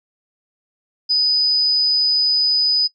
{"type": "tone", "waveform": "sine", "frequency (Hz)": 4986, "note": "D#8", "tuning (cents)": 3, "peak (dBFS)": -13, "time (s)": [1.09, 2.88], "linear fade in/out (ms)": 20, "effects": ["noise-tail reverb RT60 0.1 s tail -23 dB re dry"]}